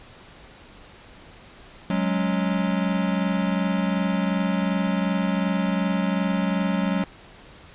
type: chord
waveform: square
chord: F# suspended second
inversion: none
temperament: equal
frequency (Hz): 185 / 207.7 / 277.2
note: F#3 / G#3 / C#4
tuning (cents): 0 / 0 / 0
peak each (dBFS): -24 / -27 / -30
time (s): 1.9-7.04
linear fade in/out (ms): 2
effects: pink hiss -47 dBFS RMS until 7.74 s + resampled to 8000 Hz